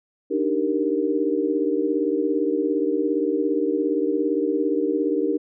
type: chord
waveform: sine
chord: Eb major seventh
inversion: third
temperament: equal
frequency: 293.7 / 311.1 / 392 / 466.2 Hz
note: D4 / Eb4 / G4 / Bb4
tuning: 0 / 0 / 0 / 0 cents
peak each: -25 dBFS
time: 0.3-5.38 s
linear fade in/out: 20 ms
effects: none